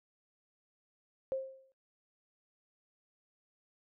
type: tone with exponential decay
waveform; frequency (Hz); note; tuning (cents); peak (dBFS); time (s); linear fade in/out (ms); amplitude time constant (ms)
sine; 531; C5; +25; -29; 1.32-1.72; 0; 86
effects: noise-tail reverb RT60 0.2 s tail -22 dB re dry